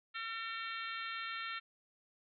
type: harmonic tone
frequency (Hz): 452.9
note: A#4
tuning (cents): -50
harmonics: 3 / 4 / 5 / 6 / 7 / 8 / 9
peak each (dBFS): -43 / -45 / -47 / -49 / -50 / -51 / -52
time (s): 0.14-1.6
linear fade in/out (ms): 20
effects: none